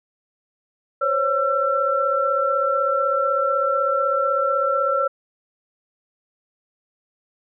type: tone cluster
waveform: sine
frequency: 520 / 556 / 1346 Hz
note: C5 / C#5 / E6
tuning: -11 / +5 / +36 cents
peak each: -25 / -22 / -20 dBFS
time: 1.01-5.08 s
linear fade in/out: 10 ms
effects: none